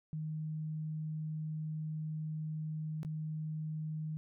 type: tone with dropouts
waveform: sine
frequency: 155.56 Hz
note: D#3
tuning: in tune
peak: -36 dBFS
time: 0.13-4.17 s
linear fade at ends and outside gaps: 0 ms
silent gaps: 3.031-3.049 s
effects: none